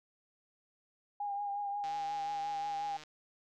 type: tone with vibrato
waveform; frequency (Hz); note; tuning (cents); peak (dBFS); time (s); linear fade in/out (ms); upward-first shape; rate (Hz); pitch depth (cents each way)
sine; 811; G#5; -41; -34; 1.2-2.97; 5; triangle; 5.6; 32
type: click train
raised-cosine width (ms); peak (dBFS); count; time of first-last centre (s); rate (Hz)
0.2; -33; 184; 1.84-3.036; 153
effects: none